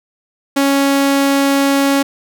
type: tone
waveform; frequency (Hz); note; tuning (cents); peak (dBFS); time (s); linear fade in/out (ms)
sawtooth; 277.2; C#4; 0; -7; 0.56-2.03; 10
effects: none